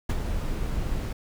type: noise with ADSR envelope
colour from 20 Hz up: brown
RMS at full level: -20 dBFS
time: 0.09-1.13 s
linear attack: 8 ms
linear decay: 41 ms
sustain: -8 dB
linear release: 7 ms
effects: none